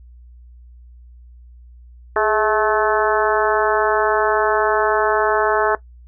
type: harmonic tone with a mistuned harmonic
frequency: 216.3 Hz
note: A3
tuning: 29 cents flat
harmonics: 2 / 3 / 4 / 5 / 6 / 7 / 8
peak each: -19 / -21 / -22 / -23 / -24 / -24 / -25 dBFS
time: 2.16-5.75 s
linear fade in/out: 2 ms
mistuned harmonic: 2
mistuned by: -44 cents
effects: noise-tail reverb RT60 0.1 s tail -17 dB re dry + added 60 Hz sine -40 dBFS peak until 6.07 s